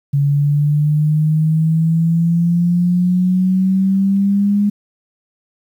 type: exponential sweep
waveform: sine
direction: up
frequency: 140.8 to 205.8 Hz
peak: -11 dBFS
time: 0.13-4.7 s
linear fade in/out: 10 ms
effects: 8-bit